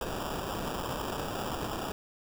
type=noise with sample-and-hold; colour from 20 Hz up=blue; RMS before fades=-35 dBFS; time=0.01-1.92 s; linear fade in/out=2 ms; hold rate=2100 Hz; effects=none